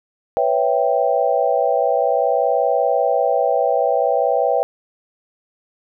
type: chord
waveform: sine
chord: C# half-diminished seventh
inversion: third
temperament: equal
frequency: 493.9 / 554.4 / 659.3 / 784 Hz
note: B4 / C#5 / E5 / G5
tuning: 0 / 0 / 0 / 0 cents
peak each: -20 dBFS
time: 0.37-4.63 s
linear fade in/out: 0 ms
effects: none